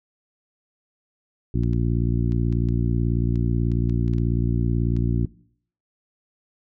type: harmonic tone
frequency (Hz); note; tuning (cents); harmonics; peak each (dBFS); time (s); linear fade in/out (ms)
58.27; A#1; 0; 1 / 2 / 3 / 4 / 5 / 6; -24 / -23 / -27 / -30 / -30 / -33; 1.54-5.26; 5
type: clicks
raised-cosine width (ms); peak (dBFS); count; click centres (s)
0.2; -29; 12; 1.635 / 1.733 / 2.321 / 2.526 / 2.687 / 3.357 / 3.717 / 3.896 / 4.08 / 4.136 / 4.183 / 4.966
effects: noise-tail reverb RT60 0.6 s tail -20 dB re dry